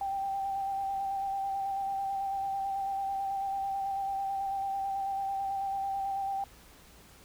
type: tone with vibrato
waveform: sine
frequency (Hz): 784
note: G5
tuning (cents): 0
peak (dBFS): -30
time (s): 0.01-6.44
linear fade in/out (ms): 2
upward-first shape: square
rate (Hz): 9.1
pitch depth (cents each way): 15
effects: added 60 Hz sine -61 dBFS peak until 7.24 s + pink hiss -56 dBFS RMS until 7.24 s